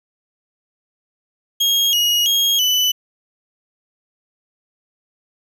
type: tone with pitch steps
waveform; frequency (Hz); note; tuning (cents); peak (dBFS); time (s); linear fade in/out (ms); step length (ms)
35% pulse; 3264 / 2888 / 3265 / 2990; G#7 / F#7 / G#7 / F#7; -31 / -43 / -30 / +17; -12; 1.6-2.92; 10; 330
effects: none